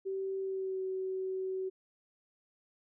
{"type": "tone with pitch glide", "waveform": "sine", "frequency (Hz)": [385.3, 377.4], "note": ["G4", "F#4"], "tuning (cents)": [-30, 34], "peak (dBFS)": -33, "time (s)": [0.05, 1.7], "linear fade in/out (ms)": 20, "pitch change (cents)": -36, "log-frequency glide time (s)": [0.4, 0.82], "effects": []}